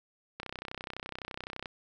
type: click train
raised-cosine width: 0.3 ms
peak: -22 dBFS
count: 41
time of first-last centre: 0.4-1.658 s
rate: 31.8 Hz
effects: none